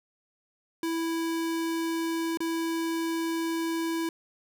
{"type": "tone with dropouts", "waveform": "square", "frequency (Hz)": 329.6, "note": "E4", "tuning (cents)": 0, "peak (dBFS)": -28, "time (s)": [0.83, 4.09], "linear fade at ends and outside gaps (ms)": 2, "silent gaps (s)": [2.373, 2.404], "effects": []}